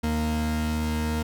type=tone pair together; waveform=40% pulse; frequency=77.32 / 231.7 Hz; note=D#2 / A#3; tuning=-10 / -10 cents; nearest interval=octave + perfect fifth; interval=1900 cents; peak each=-26 dBFS; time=0.03-1.23 s; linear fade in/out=10 ms; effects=none